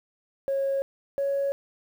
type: tone pair in turn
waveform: sine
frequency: 547 / 556.2 Hz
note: C#5 / C#5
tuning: -23 / +6 cents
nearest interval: unison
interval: 29 cents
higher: second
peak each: -22 dBFS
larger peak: neither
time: 0.48-0.82 / 1.18-1.52 s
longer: neither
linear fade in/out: 0 ms
effects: tanh soft clip ceiling -20 dBFS + 9-bit